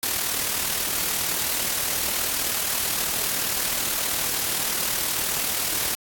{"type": "noise with amplitude modulation", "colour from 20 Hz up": "white", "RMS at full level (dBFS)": -23, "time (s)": [0.03, 5.95], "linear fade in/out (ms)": 0, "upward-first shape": "sine", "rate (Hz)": 39, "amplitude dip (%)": 40, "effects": ["AAC 64 kbps"]}